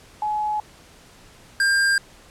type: tone pair in turn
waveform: sine / square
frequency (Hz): 847 / 1598.9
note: G#5 / G6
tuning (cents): +34 / +34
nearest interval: major seventh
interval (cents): 1100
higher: second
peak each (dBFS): -21 / -17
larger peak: second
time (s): 0.22-0.6 / 1.6-1.98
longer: neither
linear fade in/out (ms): 2
effects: pink hiss -49 dBFS RMS until 2.3 s + low-pass 10000 Hz 12 dB/octave